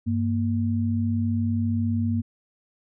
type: tone pair together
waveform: sine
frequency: 98.18 / 233.1 Hz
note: G2 / A#3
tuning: +3 / 0 cents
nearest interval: octave + minor third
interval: 1497 cents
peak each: -24 dBFS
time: 0.06-2.22 s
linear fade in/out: 20 ms
effects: none